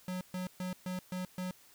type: tone bursts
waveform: square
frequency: 183.1 Hz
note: F#3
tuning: 18 cents flat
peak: -36 dBFS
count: 6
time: 0.08-1.51 s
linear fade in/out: 2 ms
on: 130 ms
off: 130 ms
effects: white hiss -61 dBFS RMS until 1.74 s